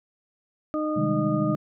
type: harmonic tone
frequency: 306.6 Hz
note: D#4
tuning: 25 cents flat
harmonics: 1 / 2 / 4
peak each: -26 / -29 / -32 dBFS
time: 0.74-1.55 s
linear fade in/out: 0 ms
type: chord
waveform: sine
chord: Ab major seventh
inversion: first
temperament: just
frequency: 129.78 / 155.74 / 194.67 / 207.7 Hz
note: C3 / Eb3 / G3 / Ab3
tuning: -14 / +2 / -12 / 0 cents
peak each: -30 / -28 / -31 / -28 dBFS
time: 0.96-1.56 s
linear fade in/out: 10 ms
effects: none